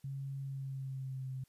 sine tone with pitch glide, 136.9 to 131.1 Hz, C#3 to C3, -21 to +4 cents, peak -38 dBFS, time 0.04-1.44 s, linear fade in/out 5 ms, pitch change -75 cents, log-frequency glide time 0.41-1.28 s, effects white hiss -73 dBFS RMS until 1.48 s + resampled to 32000 Hz

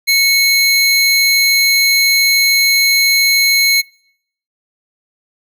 square tone pair together, 2200 / 4153 Hz, C#7 / C8, -14 / -14 cents, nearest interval major seventh, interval 1100 cents, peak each -12 / -13 dBFS, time 0.07-3.82 s, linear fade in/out 20 ms, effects noise-tail reverb RT60 0.7 s tail -26 dB re dry

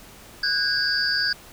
sine tone cluster, 1484 / 1627 / 4663 / 5060 Hz, F#6 / G#6 / D8 / D#8, +5 / -36 / -13 / +28 cents, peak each -28 / -25 / -24 / -28 dBFS, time 0.43-1.33 s, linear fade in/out 5 ms, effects pink hiss -46 dBFS RMS until 1.52 s

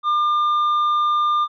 sine tone with hard clipping, 1200 Hz, D6, 37 cents sharp, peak -17 dBFS, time 0.03-1.48 s, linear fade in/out 50 ms, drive 4 dB, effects resampled to 16000 Hz

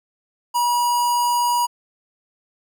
square tone with notch filter, 964 Hz, B5, 42 cents flat, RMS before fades -19 dBFS, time 0.54-1.67 s, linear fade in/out 20 ms, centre 2200 Hz, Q 0.86, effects none

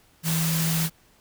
sine tone in noise, 162.8 Hz, E3, 21 cents flat, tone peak -23 dBFS, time 0.23-0.9 s, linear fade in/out 50 ms, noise white, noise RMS -28 dBFS, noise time 0.23-0.9 s, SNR +2 dB, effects pink hiss -59 dBFS RMS until 1.2 s

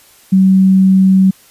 sine tone, 190 Hz, F#3, 46 cents sharp, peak -5 dBFS, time 0.32-1.31 s, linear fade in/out 10 ms, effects white hiss -45 dBFS RMS until 1.5 s + resampled to 32000 Hz

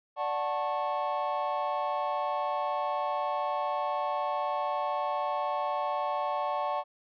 triangle chord, D major seventh, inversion none, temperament equal with one note detuned, 587.3 / 740 / 880 / 1096 Hz, D5 / F#5 / A5 / C#6, 0 / 0 / 0 / -20 cents, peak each -32 dBFS, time 0.16-6.84 s, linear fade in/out 50 ms, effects resampled to 11025 Hz

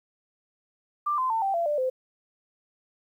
sine tone with pitch steps, 1184 / 1030.7 / 897.3 / 781.1 / 680 / 592 / 515.4 Hz, D6 / C6 / A5 / G5 / F5 / D5 / C5, +14 / -26 / +34 / -6 / -46 / +14 / -26 cents, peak -23 dBFS, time 1.06-1.9 s, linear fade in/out 10 ms, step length 120 ms, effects 10-bit

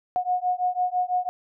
sine beating tone pair, 723 / 729 Hz, F#5 / F#5, -40 / -26 cents, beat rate 6 Hz, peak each -25 dBFS, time 0.16-1.29 s, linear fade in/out 0 ms, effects none

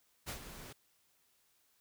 pink noise with ADSR envelope, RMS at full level -39 dBFS, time 0.26-0.73 s, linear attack 31 ms, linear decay 90 ms, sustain -11 dB, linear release 8 ms, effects white hiss -73 dBFS RMS until 1.8 s

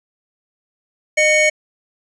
square tone pair together, 612.3 / 2228 Hz, D#5 / C#7, -28 / +8 cents, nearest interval octave + minor seventh, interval 2236 cents, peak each -16 / -14 dBFS, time 1.17-1.5 s, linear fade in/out 10 ms, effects resampled to 22050 Hz + 8-bit

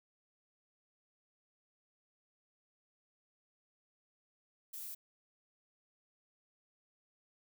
violet noise, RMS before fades -45 dBFS, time 4.73-4.95 s, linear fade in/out 10 ms, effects none

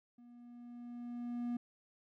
triangle tone with level ramp, 240.5 Hz, B3, 46 cents flat, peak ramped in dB -54 to -32 dBFS, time 0.18-1.57 s, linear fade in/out 5 ms, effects none

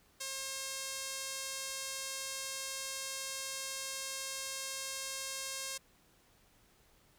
sawtooth tone with band-pass filter, 536 Hz, C5, 42 cents sharp, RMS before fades -41 dBFS, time 0.2-5.78 s, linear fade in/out 10 ms, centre 7300 Hz, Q 1.1, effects pink hiss -67 dBFS RMS until 7.18 s

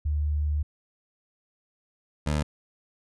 sine / 20% pulse tone pair in turn, 74.5 / 74.89 Hz, D2 / D2, +25 / +34 cents, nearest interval unison, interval 9 cents, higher second, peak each -23 / -19 dBFS, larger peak second, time 0.05-0.63 / 2.26-2.43 s, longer first, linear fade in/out 10 ms, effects resampled to 24000 Hz

